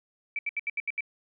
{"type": "tone bursts", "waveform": "sine", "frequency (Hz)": 2315, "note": "D7", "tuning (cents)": -25, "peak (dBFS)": -27, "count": 7, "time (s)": [0.36, 1.007], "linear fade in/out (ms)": 2, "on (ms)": 29, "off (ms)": 74, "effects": []}